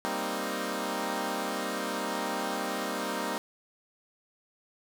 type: chord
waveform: 10% pulse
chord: C minor seventh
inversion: second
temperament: equal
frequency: 196 / 233.1 / 261.6 / 311.1 Hz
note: G3 / Bb3 / C4 / Eb4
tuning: 0 / 0 / 0 / 0 cents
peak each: -28 dBFS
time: 0.05-3.38 s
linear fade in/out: 0 ms
effects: none